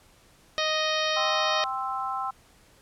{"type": "harmonic tone", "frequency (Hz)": 622.3, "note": "D#5", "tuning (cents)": 0, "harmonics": [1, 2, 3, 4, 5, 6, 7, 8, 9], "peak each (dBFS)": [-29, -31, -32, -34, -33, -32, -36, -39, -37], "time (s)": [0.58, 1.64], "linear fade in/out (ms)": 0}
{"type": "chord", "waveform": "sine", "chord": "C major", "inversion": "second", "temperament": "equal", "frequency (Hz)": [784, 1046.5, 1318.5], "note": ["G5", "C6", "E6"], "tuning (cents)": [0, 0, 0], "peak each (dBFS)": -32, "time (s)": [1.16, 2.31], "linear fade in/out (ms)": 10}
{"effects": ["pink hiss -58 dBFS RMS until 2.81 s", "low-pass 12000 Hz 12 dB/octave"]}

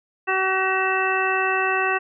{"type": "harmonic tone", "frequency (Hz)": 379.2, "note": "F#4", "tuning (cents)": 43, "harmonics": [1, 2, 3, 4, 5, 7], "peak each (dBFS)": [-26, -26, -26, -26, -26, -26], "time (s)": [0.27, 1.99], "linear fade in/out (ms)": 20, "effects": []}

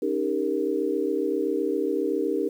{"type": "chord", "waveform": "sine", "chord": "Eb dominant seventh", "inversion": "third", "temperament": "equal with one note detuned", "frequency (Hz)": [277.2, 311.1, 398.6, 466.2], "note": ["Db4", "Eb4", "G4", "Bb4"], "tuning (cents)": [0, 0, 29, 0], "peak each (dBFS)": [-31, -28, -27, -28], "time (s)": [0.02, 2.49], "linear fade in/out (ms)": 5, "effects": ["9-bit"]}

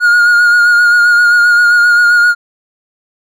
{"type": "tone with vibrato", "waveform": "triangle", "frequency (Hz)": 1431, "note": "F6", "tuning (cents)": 42, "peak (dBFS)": -3, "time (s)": [0, 2.35], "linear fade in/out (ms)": 50, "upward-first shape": "sine", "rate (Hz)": 7.6, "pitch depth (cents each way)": 27, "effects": []}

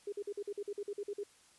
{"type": "tone bursts", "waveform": "sine", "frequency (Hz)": 407.1, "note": "G#4", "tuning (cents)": -35, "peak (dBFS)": -36, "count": 12, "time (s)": [0.07, 1.235], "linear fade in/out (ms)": 5, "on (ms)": 54, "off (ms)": 47, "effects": ["white hiss -64 dBFS RMS until 1.58 s", "resampled to 24000 Hz"]}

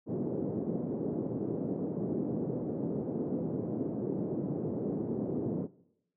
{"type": "band-pass noise", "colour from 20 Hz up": "white", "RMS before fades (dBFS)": -34, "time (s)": [0.06, 5.68], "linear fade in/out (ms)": 50, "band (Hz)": [130, 420], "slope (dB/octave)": 24, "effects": ["noise-tail reverb RT60 0.8 s tail -20 dB re dry"]}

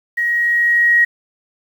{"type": "tone with level ramp", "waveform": "sine", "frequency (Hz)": 1893, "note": "A#6", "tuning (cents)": 26, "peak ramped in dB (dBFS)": [-15, -8], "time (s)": [0.17, 1.05], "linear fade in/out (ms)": 10, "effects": ["7-bit"]}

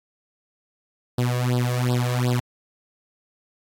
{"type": "tone with flanger", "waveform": "sawtooth", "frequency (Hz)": 123.47, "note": "B2", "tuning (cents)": 0, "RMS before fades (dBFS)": -22, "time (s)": [1.18, 2.4], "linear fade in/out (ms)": 5, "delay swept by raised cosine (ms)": [0.22, 1.82], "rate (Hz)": 2.7, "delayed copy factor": 0.9, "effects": ["AAC 48 kbps"]}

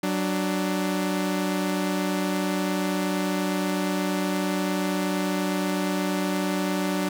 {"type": "tone pair together", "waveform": "sawtooth", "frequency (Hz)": [187.5, 295.5], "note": ["F#3", "D4"], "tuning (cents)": [23, 11], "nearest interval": "minor sixth", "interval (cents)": 788, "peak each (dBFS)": [-22, -23], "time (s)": [0.03, 7.09], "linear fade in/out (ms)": 5, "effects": []}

